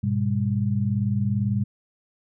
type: tone cluster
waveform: sine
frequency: 103.7 / 123.8 / 201.6 Hz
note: G#2 / B2 / G3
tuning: -2 / +5 / +49 cents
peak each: -25 dBFS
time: 0.03-1.64 s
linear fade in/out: 10 ms
effects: none